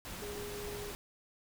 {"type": "tone in noise", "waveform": "sine", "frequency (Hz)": 411.4, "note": "G#4", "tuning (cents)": -16, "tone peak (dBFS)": -42, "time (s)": [0.22, 0.91], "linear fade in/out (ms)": 0, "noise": "pink", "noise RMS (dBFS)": -44, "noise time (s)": [0.05, 0.95], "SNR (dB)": -1, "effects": []}